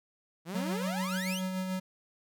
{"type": "exponential sweep", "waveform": "sawtooth", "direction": "up", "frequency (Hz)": [155.56, 3525], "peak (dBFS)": -32, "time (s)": [0.45, 1.42], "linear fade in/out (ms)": 50}
{"type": "tone with tremolo", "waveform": "square", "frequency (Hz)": 186.6, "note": "F#3", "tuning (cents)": 15, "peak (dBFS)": -31, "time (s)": [0.54, 1.8], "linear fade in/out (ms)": 10, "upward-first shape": "sine", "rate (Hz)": 6.9, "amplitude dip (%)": 35}
{"effects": []}